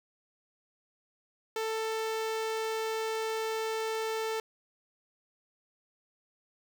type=tone with notch filter; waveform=sawtooth; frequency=443.1 Hz; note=A4; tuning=12 cents sharp; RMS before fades=-33 dBFS; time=1.56-4.4 s; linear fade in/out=2 ms; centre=11000 Hz; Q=1.2; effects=9-bit